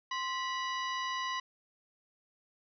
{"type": "harmonic tone with a mistuned harmonic", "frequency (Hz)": 979, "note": "B5", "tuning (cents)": -15, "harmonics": [1, 2, 3, 4, 5, 6], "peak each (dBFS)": [-35, -39, -42, -45, -49, -51], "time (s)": [0.11, 1.4], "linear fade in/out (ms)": 5, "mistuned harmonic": 1, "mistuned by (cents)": 110, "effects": []}